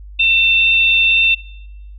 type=tone pair together; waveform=sine; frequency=2685 / 3601 Hz; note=E7 / A7; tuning=+31 / +39 cents; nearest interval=perfect fourth; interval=508 cents; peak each=-11 / -17 dBFS; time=0.19-1.35 s; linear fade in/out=10 ms; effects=noise-tail reverb RT60 1.0 s tail -21 dB re dry + added 50 Hz sine -32 dBFS peak until 1.98 s